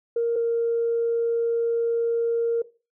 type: tone pair in turn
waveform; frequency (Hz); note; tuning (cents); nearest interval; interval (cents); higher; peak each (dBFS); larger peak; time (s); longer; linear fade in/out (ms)
sine; 466.8 / 464.7; A#4 / A#4; +2 / -5; unison; 7; first; -19; neither; 0.16-0.36 / 0.36-2.62; second; 5
effects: noise-tail reverb RT60 0.3 s tail -17 dB re dry + tanh soft clip ceiling -15 dBFS